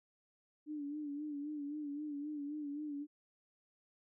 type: tone with vibrato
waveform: sine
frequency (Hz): 293.7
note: D4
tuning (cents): 0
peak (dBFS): -39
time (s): 0.66-3.07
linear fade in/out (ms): 50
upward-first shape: sine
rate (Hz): 3.8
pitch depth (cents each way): 61
effects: none